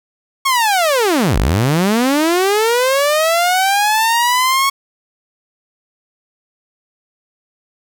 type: linear two-way sweep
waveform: sawtooth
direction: down then up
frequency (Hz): 1108.7 to 41.2 to 1108.7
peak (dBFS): -8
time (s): 0.45-4.7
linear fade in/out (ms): 10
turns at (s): 1.38
effects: none